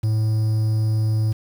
triangle tone with quantisation, 109.1 Hz, A2, 14 cents flat, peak -15 dBFS, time 0.03-1.33 s, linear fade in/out 10 ms, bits 7, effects none

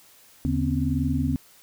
sine tone cluster, 79 / 143.9 / 247.6 / 268.8 Hz, D#2 / D3 / B3 / C4, +27 / -35 / +5 / +47 cents, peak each -27 dBFS, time 0.45-1.36 s, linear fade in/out 0 ms, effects white hiss -54 dBFS RMS until 1.62 s

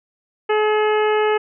harmonic tone with a mistuned harmonic, 426.5 Hz, G#4, 46 cents sharp, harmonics 1 / 2 / 3 / 4 / 5 / 6 / 7, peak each -16 / -22 / -26 / -28 / -30 / -32 / -33 dBFS, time 0.49-1.38 s, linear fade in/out 10 ms, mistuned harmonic 7, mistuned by -23 cents, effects none

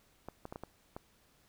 clicks, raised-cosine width 1 ms, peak -28 dBFS, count 6, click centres 0.286 / 0.454 / 0.525 / 0.559 / 0.636 / 0.965 s, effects pink hiss -68 dBFS RMS until 1.48 s

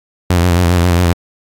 sawtooth tone with vibrato, 87.6 Hz, F2, 6 cents sharp, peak -5 dBFS, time 0.3-1.13 s, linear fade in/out 5 ms, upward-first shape sine, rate 7.4 Hz, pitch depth 63 cents each way, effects AAC 64 kbps

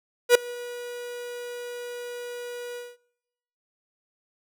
45% pulse tone with ADSR envelope, 485.1 Hz, B4, 31 cents flat, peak -10 dBFS, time 0.29-2.97 s, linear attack 61 ms, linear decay 4 ms, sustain -24 dB, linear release 210 ms, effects noise-tail reverb RT60 1.0 s tail -25 dB re dry

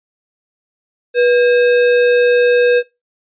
sine tone with sample-and-hold, 487.1 Hz, B4, 24 cents flat, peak -8 dBFS, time 1.14-2.83 s, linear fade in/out 50 ms, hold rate 2100 Hz, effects noise-tail reverb RT60 0.2 s tail -19 dB re dry + resampled to 8000 Hz

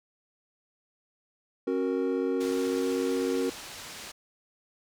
triangle chord, F# major, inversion second, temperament equal with one note detuned, 270.1 / 370 / 466.2 Hz, C#4 / F#4 / A#4, -45 / 0 / 0 cents, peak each -28 dBFS, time 1.67-3.5 s, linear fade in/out 5 ms
white low-pass noise, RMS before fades -43 dBFS, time 2.4-4.12 s, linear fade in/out 10 ms, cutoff 6400 Hz, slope 12 dB/octave
effects none

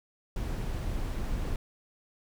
brown noise, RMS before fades -32 dBFS, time 0.36-1.56 s, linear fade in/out 2 ms, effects none

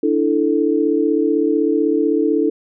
sine chord, D suspended second, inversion none, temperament equal, 293.7 / 329.6 / 440 Hz, D4 / E4 / A4, 0 / 0 / 0 cents, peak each -18 dBFS, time 0.03-2.5 s, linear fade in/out 5 ms, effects none

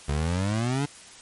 25% pulse exponential sweep, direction up, 69.3 to 146.83 Hz, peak -20 dBFS, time 0.08-0.86 s, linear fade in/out 10 ms, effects white hiss -47 dBFS RMS until 1.21 s + MP3 48 kbps

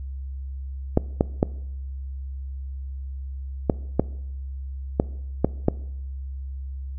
clicks, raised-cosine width 2 ms, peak -3 dBFS, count 8, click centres 0.974 / 1.209 / 1.429 / 3.698 / 3.996 / 4.999 / 5.446 / 5.684 s, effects noise-tail reverb RT60 0.8 s tail -21 dB re dry + added 67 Hz sine -30 dBFS peak until 6.98 s

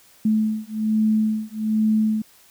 sine beating tone pair, 216.3 / 217.5 Hz, A3 / A3, -29 / -20 cents, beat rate 1.2 Hz, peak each -21 dBFS, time 0.25-2.22 s, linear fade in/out 5 ms, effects white hiss -53 dBFS RMS until 2.5 s

